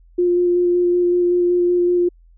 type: tone with vibrato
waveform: sine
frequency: 353.1 Hz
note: F4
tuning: 19 cents sharp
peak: -13 dBFS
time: 0.18-2.09 s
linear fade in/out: 10 ms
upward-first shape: square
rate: 5.3 Hz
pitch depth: 9 cents each way
effects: added 42 Hz sine -46 dBFS peak until 2.37 s